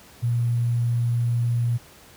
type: tone with sample-and-hold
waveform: sine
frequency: 118.9 Hz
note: A#2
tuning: 35 cents sharp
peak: -19 dBFS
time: 0.22-1.78 s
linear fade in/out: 20 ms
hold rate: 11025 Hz
effects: pink hiss -49 dBFS RMS until 2.16 s + high-pass 60 Hz 12 dB/octave